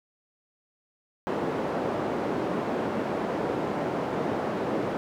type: band-pass noise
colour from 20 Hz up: white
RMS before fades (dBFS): -29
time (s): 1.27-4.97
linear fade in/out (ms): 0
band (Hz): 180 to 580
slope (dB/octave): 12
effects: none